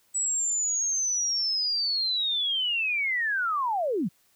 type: linear sweep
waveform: sine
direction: down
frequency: 7902 to 144.5 Hz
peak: -24 dBFS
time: 0.14-4.09 s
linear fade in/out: 20 ms
effects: white hiss -65 dBFS RMS until 4.35 s